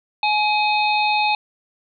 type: harmonic tone with a mistuned harmonic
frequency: 843 Hz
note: G#5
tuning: 26 cents sharp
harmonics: 1 / 3 / 4 / 5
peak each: -18 / -21 / -27 / -28 dBFS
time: 0.23-1.35 s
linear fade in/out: 2 ms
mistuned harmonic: 4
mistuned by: +150 cents
effects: none